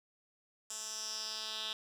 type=tone with band-pass filter sweep; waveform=10% pulse; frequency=217.8 Hz; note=A3; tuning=17 cents flat; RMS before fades=-41 dBFS; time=0.7-1.73 s; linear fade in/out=2 ms; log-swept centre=7200 to 3700 Hz; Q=4.1; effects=10-bit